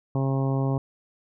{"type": "harmonic tone", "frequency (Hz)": 135.1, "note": "C#3", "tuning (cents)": -44, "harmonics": [1, 2, 3, 4, 5, 6, 7, 8], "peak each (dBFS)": [-23, -29, -33, -35, -37, -39, -40, -41], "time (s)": [0.15, 0.78], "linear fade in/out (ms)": 2, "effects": []}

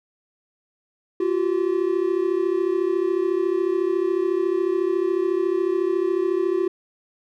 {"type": "tone pair together", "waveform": "triangle", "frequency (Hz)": [347.3, 381.3], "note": ["F4", "G4"], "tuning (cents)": [-10, -48], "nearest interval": "major second", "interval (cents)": 162, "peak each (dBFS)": -20, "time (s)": [1.2, 6.68], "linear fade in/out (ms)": 5, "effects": []}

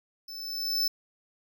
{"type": "tone with level ramp", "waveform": "square", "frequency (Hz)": 5274, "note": "E8", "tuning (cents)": 0, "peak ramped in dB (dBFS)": [-40, -23], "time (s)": [0.28, 0.88], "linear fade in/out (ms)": 5, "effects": []}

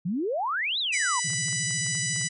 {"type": "exponential two-way sweep", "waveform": "sine", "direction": "up then down", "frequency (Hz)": [160, 4092, 913], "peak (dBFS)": -25, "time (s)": [0.05, 1.2], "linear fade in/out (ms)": 10, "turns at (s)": 0.79}
{"type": "harmonic tone", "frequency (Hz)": 987.8, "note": "B5", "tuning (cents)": 0, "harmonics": [2, 3, 4, 5, 6, 7, 8, 9], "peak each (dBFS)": [-32, -39, -39, -37, -33, -37, -32, -36], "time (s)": [0.92, 2.29], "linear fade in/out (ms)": 20}
{"type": "tone with vibrato", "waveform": "sine", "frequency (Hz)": 142.4, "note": "C#3", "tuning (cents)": 47, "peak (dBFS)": -33, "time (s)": [1.24, 2.28], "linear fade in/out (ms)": 10, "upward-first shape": "square", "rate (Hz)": 14, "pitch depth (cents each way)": 230}
{"type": "clicks", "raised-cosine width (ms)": 0.5, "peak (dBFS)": -31, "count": 9, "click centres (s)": [1.303, 1.334, 1.484, 1.528, 1.708, 1.865, 1.952, 2.162, 2.214]}
{"effects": []}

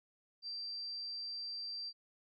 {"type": "tone", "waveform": "sine", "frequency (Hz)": 4699, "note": "D8", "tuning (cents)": 0, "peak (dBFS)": -40, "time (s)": [0.42, 1.93], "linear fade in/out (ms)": 50, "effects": []}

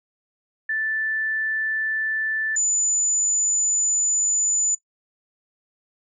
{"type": "tone pair in turn", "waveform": "sine", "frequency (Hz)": [1760, 6999], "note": ["A6", "A8"], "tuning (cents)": [0, -10], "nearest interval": "2 octaves", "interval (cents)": 2390, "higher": "second", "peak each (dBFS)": [-22, -18], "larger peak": "second", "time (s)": [[0.69, 2.56], [2.56, 4.75]], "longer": "second", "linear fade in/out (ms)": 5, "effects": ["noise-tail reverb RT60 0.1 s tail -17 dB re dry"]}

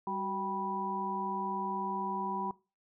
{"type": "harmonic tone with a mistuned harmonic", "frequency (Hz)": 196, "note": "G3", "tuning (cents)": 0, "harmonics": [1, 2, 4, 5], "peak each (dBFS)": [-40, -41, -40, -35], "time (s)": [0.07, 2.51], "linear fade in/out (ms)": 2, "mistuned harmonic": 2, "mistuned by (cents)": -74, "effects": ["noise-tail reverb RT60 0.3 s tail -20 dB re dry"]}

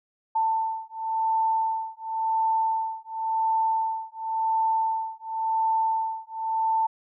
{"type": "beating tone pair", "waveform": "sine", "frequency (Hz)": [890, 890.93], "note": ["A5", "A5"], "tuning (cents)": [20, 21], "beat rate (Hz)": 0.93, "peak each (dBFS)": -26, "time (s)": [0.35, 6.87], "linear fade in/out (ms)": 10, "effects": []}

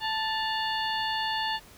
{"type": "harmonic tone with a mistuned harmonic", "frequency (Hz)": 880, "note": "A5", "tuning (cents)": 0, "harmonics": [1, 2, 3, 4, 5], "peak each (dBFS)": [-30, -33, -35, -36, -37], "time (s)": [0, 1.6], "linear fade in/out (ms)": 50, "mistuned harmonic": 3, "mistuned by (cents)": 130, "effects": ["pink hiss -52 dBFS RMS until 1.77 s"]}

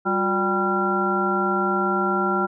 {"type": "harmonic tone with a mistuned harmonic", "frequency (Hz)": 196, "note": "G3", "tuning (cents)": 0, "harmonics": [1, 2, 3, 4, 5, 7], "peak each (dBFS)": [-26, -25, -33, -27, -30, -23], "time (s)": [0.05, 2.47], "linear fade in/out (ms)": 20, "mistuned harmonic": 2, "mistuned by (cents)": -150, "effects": []}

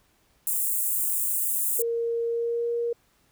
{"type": "high-pass noise", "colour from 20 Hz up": "white", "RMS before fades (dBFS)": -26, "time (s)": [0.47, 1.82], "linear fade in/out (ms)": 2, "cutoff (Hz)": 7800, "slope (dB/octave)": 48}
{"type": "tone with pitch glide", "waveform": "sine", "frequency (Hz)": [465.1, 471], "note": ["A#4", "A#4"], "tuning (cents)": [-4, 18], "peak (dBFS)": -24, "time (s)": [1.79, 2.93], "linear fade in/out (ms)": 5, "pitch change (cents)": 22, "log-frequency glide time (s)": [2.28, 2.69]}
{"effects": ["pink hiss -65 dBFS RMS until 3.31 s"]}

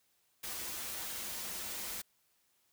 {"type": "noise with comb filter", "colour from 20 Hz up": "white", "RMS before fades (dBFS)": -41, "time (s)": [0.43, 2.02], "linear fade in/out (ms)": 10, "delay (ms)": 7.1, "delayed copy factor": -0.6, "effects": ["white hiss -74 dBFS RMS until 2.72 s"]}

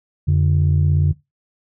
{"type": "tone pair together", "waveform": "sine", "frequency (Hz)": [88.02, 145.2], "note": ["F2", "D3"], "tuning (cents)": [14, -19], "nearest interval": "major sixth", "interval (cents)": 867, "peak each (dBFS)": -14, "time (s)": [0.27, 1.13], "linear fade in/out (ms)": 20, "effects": ["noise-tail reverb RT60 0.2 s tail -19 dB re dry", "tanh soft clip ceiling -8 dBFS"]}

